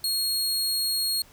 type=tone; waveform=sawtooth; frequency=4294 Hz; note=C8; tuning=44 cents sharp; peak=-21 dBFS; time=0.04-1.22 s; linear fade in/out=2 ms; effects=pink hiss -54 dBFS RMS until 1.32 s